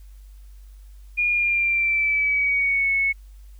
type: tone with pitch glide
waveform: sine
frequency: 2429 to 2202 Hz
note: D#7 to C#7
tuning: -42 to -12 cents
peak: -18 dBFS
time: 1.17-3.13 s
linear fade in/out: 20 ms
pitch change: -170 cents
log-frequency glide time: 1.29-2.91 s
effects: added 49 Hz sine -41 dBFS peak until 3.59 s + white hiss -62 dBFS RMS until 3.59 s